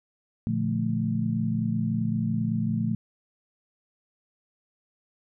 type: chord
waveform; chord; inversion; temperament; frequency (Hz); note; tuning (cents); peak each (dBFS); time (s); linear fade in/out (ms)
sine; Bb major seventh; none; equal; 116.54 / 146.83 / 174.61 / 220; Bb2 / D3 / F3 / A3; 0 / 0 / 0 / 0; -29 / -33 / -30 / -27; 0.47-2.95; 0
effects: none